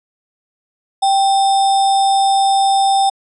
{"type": "tone with sample-and-hold", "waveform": "sine", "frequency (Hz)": 784, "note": "G5", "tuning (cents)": 0, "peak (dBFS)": -10, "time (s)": [1.02, 3.1], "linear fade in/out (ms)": 10, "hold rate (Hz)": 4410, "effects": ["resampled to 24000 Hz"]}